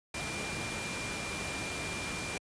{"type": "tone in noise", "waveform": "sine", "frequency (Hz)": 2384, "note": "D7", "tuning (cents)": 25, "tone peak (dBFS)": -40, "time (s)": [0.14, 2.38], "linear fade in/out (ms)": 5, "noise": "pink", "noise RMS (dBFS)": -37, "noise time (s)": [0.14, 2.38], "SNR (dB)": -6, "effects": ["high-pass 80 Hz 12 dB/octave", "resampled to 22050 Hz"]}